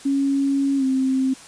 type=tone with pitch glide; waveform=sine; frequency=276.2 to 263.3 Hz; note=C#4 to C4; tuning=-6 to +11 cents; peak=-17 dBFS; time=0.05-1.34 s; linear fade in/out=10 ms; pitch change=-83 cents; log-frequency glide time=0.77-0.84 s; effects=white hiss -43 dBFS RMS until 1.47 s + resampled to 22050 Hz